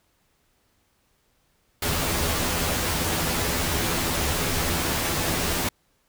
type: noise with comb filter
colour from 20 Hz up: pink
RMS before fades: -25 dBFS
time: 1.82-5.69 s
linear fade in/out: 5 ms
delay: 12 ms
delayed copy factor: +0.65
effects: pink hiss -67 dBFS RMS until 6.08 s